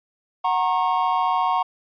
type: chord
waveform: triangle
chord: F# major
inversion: none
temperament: equal with one note detuned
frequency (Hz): 740 / 932.3 / 1086.5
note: F#5 / A#5 / C#6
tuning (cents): 0 / 0 / -35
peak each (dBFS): -21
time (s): 0.44-1.63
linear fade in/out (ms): 10
effects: resampled to 11025 Hz